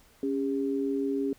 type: tone pair together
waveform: sine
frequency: 277.2 / 403.6 Hz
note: C#4 / G#4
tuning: 0 / -49 cents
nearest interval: perfect fifth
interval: 651 cents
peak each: -28 / -30 dBFS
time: 0.23-1.33 s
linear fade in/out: 2 ms
effects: pink hiss -60 dBFS RMS until 1.38 s